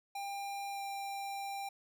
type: tone with pitch glide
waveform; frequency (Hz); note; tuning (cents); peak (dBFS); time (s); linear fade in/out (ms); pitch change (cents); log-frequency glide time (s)
square; 798 to 792.5; G5 to G5; +31 to +19; -39; 0.15-1.69; 5; -12; 0.72-0.8
effects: none